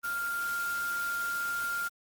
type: tone in noise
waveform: sine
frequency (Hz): 1396.9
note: F6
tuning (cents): 0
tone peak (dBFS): -30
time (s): 0.03-1.89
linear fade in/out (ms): 20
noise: white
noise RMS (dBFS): -42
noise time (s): 0.03-1.89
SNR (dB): +9
effects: Opus 24 kbps